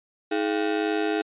35% pulse ring-modulated tone, 370 Hz, F#4, in tune, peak -18 dBFS, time 0.31-1.22 s, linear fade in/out 10 ms, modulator 51.4 Hz, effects resampled to 8000 Hz

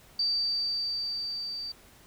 sine tone with level ramp, 4638 Hz, D8, 22 cents flat, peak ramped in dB -24 to -34 dBFS, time 0.19-1.72 s, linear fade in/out 5 ms, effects pink hiss -56 dBFS RMS until 2.06 s

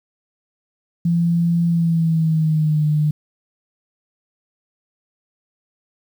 sine tone with pitch glide, 169.8 to 151.27 Hz, F3 to D#3, -48 to -48 cents, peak -14 dBFS, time 1.05-3.11 s, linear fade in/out 5 ms, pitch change -200 cents, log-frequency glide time 1.67-2.85 s, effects 8-bit

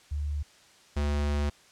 sine / square tone pair in turn, 73.42 / 72.79 Hz, D2 / D2, 0 / -15 cents, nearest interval unison, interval 15 cents, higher first, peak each -28 / -26 dBFS, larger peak second, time 0.11-0.43 / 0.96-1.5 s, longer second, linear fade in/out 10 ms, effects white hiss -57 dBFS RMS until 1.71 s + low-pass 7000 Hz 12 dB/octave

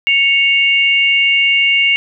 sine tone pair together, 2212 / 2795 Hz, C#7 / F7, -4 / +1 cents, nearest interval major third, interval 405 cents, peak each -12 dBFS, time 0.07-1.96 s, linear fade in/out 0 ms, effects none

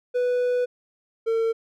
triangle tone pair in turn, 493.9 / 453 Hz, B4 / A#4, 0 / -50 cents, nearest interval minor second, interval 150 cents, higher first, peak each -18 dBFS, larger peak neither, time 0.14-0.66 / 1.26-1.53 s, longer first, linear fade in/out 20 ms, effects none

